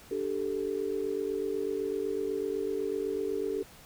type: chord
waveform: sine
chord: D suspended fourth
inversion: none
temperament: equal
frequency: 293.7 / 392 / 440 Hz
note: D4 / G4 / A4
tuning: 0 / 0 / 0 cents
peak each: -38 / -32 / -33 dBFS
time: 0.11-3.63 s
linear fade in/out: 5 ms
effects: pink hiss -53 dBFS RMS until 3.85 s